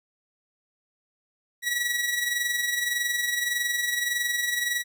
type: tone with amplitude modulation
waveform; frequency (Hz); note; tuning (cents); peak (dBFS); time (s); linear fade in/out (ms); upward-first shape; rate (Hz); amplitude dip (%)
sawtooth; 1929; B6; -41; -19; 1.62-4.84; 50; sine; 21.7; 50
effects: none